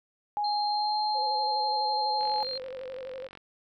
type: tone with pitch glide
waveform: sine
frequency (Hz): 830.6 to 847.1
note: G#5 to G#5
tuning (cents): 0 to +34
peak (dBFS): -26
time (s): 0.37-2.43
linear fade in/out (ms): 0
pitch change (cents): +34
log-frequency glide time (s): 0.68-0.98
type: tone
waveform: sine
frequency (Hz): 4186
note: C8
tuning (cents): 0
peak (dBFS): -32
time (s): 0.44-2.58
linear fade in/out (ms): 5
type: tone with vibrato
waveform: sine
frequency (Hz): 520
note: C5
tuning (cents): -11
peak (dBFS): -36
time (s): 1.14-3.28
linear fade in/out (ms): 20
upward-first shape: square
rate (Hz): 12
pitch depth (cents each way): 45
type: click train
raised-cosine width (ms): 0.3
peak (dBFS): -30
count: 55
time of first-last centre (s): 2.21-3.374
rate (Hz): 46.4
effects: none